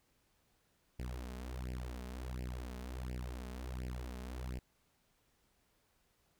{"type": "tone with flanger", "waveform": "sawtooth", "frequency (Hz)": 62.4, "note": "B1", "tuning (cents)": 19, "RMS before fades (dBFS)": -43, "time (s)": [0.99, 4.59], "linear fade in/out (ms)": 5, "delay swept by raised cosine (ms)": [0.39, 4.79], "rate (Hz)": 1.4, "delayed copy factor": 1, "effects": ["pink hiss -75 dBFS RMS until 6.39 s"]}